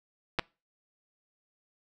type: clicks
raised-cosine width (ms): 0.3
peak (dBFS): -11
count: 2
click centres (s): 0.388 / 0.394
effects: noise-tail reverb RT60 0.3 s tail -25 dB re dry